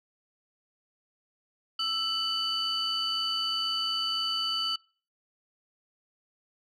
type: tone cluster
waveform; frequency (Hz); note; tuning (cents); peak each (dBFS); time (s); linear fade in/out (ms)
sine; 1323 / 2984 / 4562; E6 / F#7 / C#8; +6 / +14 / +49; -34 / -29 / -31; 1.79-4.76; 5
effects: noise-tail reverb RT60 0.4 s tail -25 dB re dry + tanh soft clip ceiling -21 dBFS